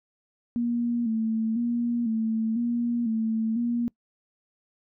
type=tone with vibrato; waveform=sine; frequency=229.9 Hz; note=A#3; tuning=24 cents flat; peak=-23 dBFS; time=0.56-3.88 s; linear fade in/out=0 ms; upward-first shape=square; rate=1 Hz; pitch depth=56 cents each way; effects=noise-tail reverb RT60 0.1 s tail -24 dB re dry